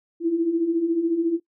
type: beating tone pair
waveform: sine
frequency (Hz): 321.7 / 335.7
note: E4 / E4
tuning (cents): -42 / +32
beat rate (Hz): 14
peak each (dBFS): -27 / -20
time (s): 0.2-1.4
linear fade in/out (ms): 50
effects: noise-tail reverb RT60 0.1 s tail -21 dB re dry